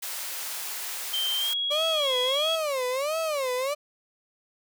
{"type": "high-pass noise", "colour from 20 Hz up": "white", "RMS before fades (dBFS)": -34, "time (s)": [0.02, 1.54], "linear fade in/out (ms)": 10, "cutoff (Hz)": 630, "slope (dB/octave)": 12}
{"type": "tone with pitch glide", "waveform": "sine", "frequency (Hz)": [3136, 3313], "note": ["G7", "G#7"], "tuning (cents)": [0, -5], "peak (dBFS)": -25, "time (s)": [1.13, 2.56], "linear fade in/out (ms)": 10, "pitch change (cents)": 95, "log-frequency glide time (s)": [1.39, 1.54]}
{"type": "tone with vibrato", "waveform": "35% pulse", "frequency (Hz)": 570, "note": "C#5", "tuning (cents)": 48, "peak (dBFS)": -24, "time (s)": [1.7, 3.75], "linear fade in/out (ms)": 20, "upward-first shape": "sine", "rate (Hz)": 1.5, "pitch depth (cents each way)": 230}
{"effects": []}